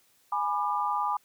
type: chord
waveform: sine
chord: G# diminished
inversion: none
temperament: equal with one note detuned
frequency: 830.6 / 987.8 / 1198 Hz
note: G#5 / B5 / D6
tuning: 0 / 0 / +34 cents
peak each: -30 dBFS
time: 0.32-1.17 s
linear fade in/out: 5 ms
effects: white hiss -65 dBFS RMS until 1.24 s